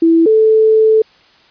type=tone pair in turn; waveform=sine; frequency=329.6 / 438.4 Hz; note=E4 / A4; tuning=0 / -6 cents; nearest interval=perfect fourth; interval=494 cents; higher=second; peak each=-6 dBFS; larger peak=neither; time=0.02-0.26 / 0.26-1.02 s; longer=second; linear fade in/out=5 ms; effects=white hiss -48 dBFS RMS until 1.5 s + resampled to 11025 Hz